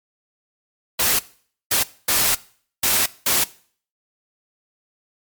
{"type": "noise bursts at uneven times", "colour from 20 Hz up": "white", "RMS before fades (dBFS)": -18, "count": 5, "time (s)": [[0.99, 1.19], [1.71, 1.83], [2.08, 2.35], [2.83, 3.06], [3.26, 3.44]], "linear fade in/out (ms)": 5, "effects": ["noise-tail reverb RT60 0.5 s tail -20 dB re dry", "MP3 96 kbps"]}